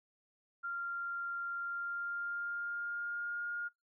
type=tone with pitch glide; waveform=sine; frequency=1389 to 1419.8 Hz; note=F6 to F6; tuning=-10 to +28 cents; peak=-36 dBFS; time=0.63-3.69 s; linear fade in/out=20 ms; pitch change=+38 cents; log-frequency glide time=1.57-3.45 s; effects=noise-tail reverb RT60 0.2 s tail -25 dB re dry